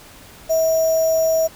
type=tone with sample-and-hold; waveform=sine; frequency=645 Hz; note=E5; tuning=38 cents flat; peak=-14 dBFS; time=0.49-1.48 s; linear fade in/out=20 ms; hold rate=6300 Hz; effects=pink hiss -43 dBFS RMS until 1.55 s